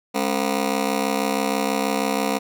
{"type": "ring-modulated tone", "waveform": "15% pulse", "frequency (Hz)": 242.3, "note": "B3", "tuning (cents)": -33, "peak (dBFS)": -11, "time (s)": [0.14, 2.39], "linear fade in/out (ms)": 20, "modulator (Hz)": 33.1, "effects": []}